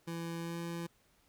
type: tone with pitch glide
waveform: 25% pulse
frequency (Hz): 167.5 to 169.35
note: E3 to E3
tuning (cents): +28 to +47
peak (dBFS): -34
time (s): 0.07-0.87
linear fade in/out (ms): 10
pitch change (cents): +19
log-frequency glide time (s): 0.4-0.59
effects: pink hiss -70 dBFS RMS until 1.28 s